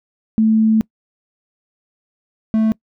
sine / triangle tone pair in turn, 220 / 220 Hz, A3 / A3, 0 / 0 cents, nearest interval unison, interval 0 cents, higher neither, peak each -10 dBFS, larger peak neither, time 0.38-0.81 / 2.54-2.72 s, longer first, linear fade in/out 0 ms, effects noise-tail reverb RT60 0.1 s tail -24 dB re dry

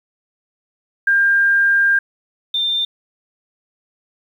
sine tone pair in turn, 1600 / 3592 Hz, G6 / A7, +35 / +35 cents, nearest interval octave + major second, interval 1400 cents, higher second, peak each -11 / -16 dBFS, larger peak first, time 1.07-1.99 / 2.54-2.85 s, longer first, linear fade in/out 5 ms, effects 8-bit

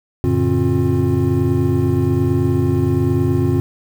triangle tone cluster, 92.2 / 113.4 / 142.3 / 268.3 / 355.4 Hz, F#2 / A#2 / C#3 / C4 / F4, -6 / -47 / +46 / +44 / +30 cents, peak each -18 dBFS, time 0.24-3.6 s, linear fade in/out 0 ms, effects 7-bit

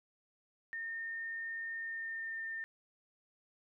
sine tone with pitch glide, 1824 to 1807.2 Hz, A#6 to A6, -38 to +46 cents, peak -38 dBFS, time 0.73-2.64 s, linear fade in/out 0 ms, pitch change -16 cents, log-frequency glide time 1.77-2.41 s, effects none

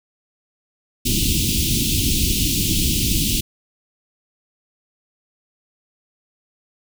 pink band-stop noise, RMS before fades -19 dBFS, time 1.05-3.41 s, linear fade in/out 10 ms, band 340 to 2700 Hz, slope 48 dB/octave, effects none

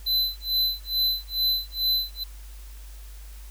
square tone with tremolo, 4028 Hz, B7, 33 cents sharp, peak -20 dBFS, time 0.06-2.24 s, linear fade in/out 10 ms, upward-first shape sine, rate 2.3 Hz, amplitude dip 100%, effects added 50 Hz sine -39 dBFS peak until 3.5 s + white hiss -52 dBFS RMS until 3.5 s

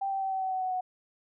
sine tone with pitch steps, 784 / 777.2 / 770.5 / 763.9 / 757.3 / 750.8 / 744.3 / 737.9 Hz, G5 / G5 / G5 / G5 / F#5 / F#5 / F#5 / F#5, 0 / -15 / -30 / -45 / +40 / +25 / +10 / -5 cents, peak -28 dBFS, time 0.01-0.81 s, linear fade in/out 10 ms, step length 100 ms, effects none

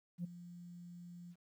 sine tone with ADSR envelope, 174.61 Hz, F3, in tune, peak -34 dBFS, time 0.18-1.36 s, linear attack 63 ms, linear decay 12 ms, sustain -15 dB, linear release 54 ms, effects tanh soft clip ceiling -34 dBFS + 12-bit

